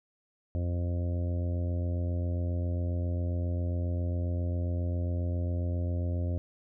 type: harmonic tone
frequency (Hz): 87.4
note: F2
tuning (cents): +2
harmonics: 1 / 2 / 3 / 4 / 5 / 6 / 7 / 8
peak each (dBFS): -28 / -41 / -40 / -45 / -53 / -45 / -45 / -57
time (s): 0.55-6.38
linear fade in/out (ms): 0
effects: none